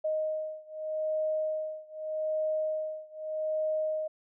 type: beating tone pair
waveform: sine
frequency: 622.3 / 623.12 Hz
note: D#5 / D#5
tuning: 0 / +2 cents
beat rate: 0.82 Hz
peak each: -32 / -33 dBFS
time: 0.04-4.08 s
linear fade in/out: 10 ms
effects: none